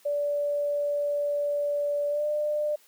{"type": "tone with pitch glide", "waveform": "sine", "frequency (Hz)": [580, 598], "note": ["D5", "D5"], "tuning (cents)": [-22, 31], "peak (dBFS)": -24, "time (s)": [0.05, 2.76], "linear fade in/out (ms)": 10, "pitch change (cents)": 53, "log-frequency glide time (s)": [2.09, 2.25], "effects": ["white hiss -59 dBFS RMS until 2.87 s", "high-pass 300 Hz 12 dB/octave"]}